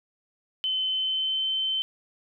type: tone with pitch glide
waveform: sine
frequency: 3056 to 3083 Hz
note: G7 to G7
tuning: -45 to -29 cents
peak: -24 dBFS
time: 0.64-1.82 s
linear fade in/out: 0 ms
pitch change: +16 cents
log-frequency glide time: 0.89-1.48 s
effects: none